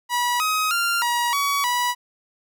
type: tone with pitch steps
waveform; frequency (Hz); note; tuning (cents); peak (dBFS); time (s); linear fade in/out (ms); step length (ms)
sawtooth; 971 / 1263 / 1390 / 957 / 1130 / 977; B5 / D#6 / F6 / A#5 / C#6 / B5; -30 / +26 / -9 / +45 / +33 / -19; -16; 0.09-1.95; 50; 310
effects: none